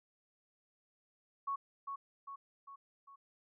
sine tone with echo, 1108.7 Hz, C#6, in tune, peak -34 dBFS, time 1.47-1.56 s, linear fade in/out 10 ms, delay 400 ms, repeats 4, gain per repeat -5 dB, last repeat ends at 3.16 s, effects none

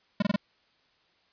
square tone bursts, 203.4 Hz, G#3, 36 cents flat, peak -22 dBFS, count 4, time 0.2-0.361 s, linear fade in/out 5 ms, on 23 ms, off 23 ms, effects white hiss -67 dBFS RMS until 1.32 s + resampled to 11025 Hz

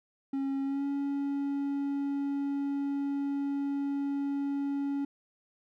triangle tone with pitch glide, 272.8 to 280.5 Hz, C#4 to C#4, -28 to +21 cents, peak -27 dBFS, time 0.33-5.05 s, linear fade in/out 5 ms, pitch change +49 cents, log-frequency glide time 0.64-0.85 s, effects none

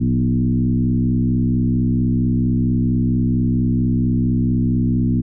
sine tone with frequency modulation, 174.61 Hz, F3, in tune, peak -14 dBFS, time 0-5.22 s, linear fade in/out 20 ms, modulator 64.4 Hz, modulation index 1.6, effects none

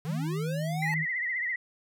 sine tone, 157.9 Hz, D#3, 26 cents sharp, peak -29 dBFS, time 0.05-1.06 s, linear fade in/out 50 ms
square linear sweep, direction up, 136.7 to 878 Hz, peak -35 dBFS, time 0.05-0.94 s, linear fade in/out 0 ms
sine tone with vibrato, 1979 Hz, B6, 3 cents sharp, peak -28 dBFS, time 0.82-1.56 s, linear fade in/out 5 ms, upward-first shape triangle, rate 15 Hz, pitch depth 110 cents each way
effects none

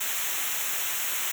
white noise with comb filter, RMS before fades -29 dBFS, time 0-1.32 s, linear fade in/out 10 ms, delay 0.21 ms, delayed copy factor -0.75, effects none

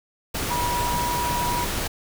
sine tone in noise, 968 Hz, B5, 35 cents flat, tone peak -24 dBFS, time 0.5-1.65 s, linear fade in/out 10 ms, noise pink, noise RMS -27 dBFS, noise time 0.34-1.88 s, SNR 0 dB, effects none

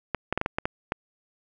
clicks, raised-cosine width 0.5 ms, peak -10 dBFS, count 8, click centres 0.147 / 0.326 / 0.376 / 0.414 / 0.461 / 0.585 / 0.655 / 0.921 s, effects none

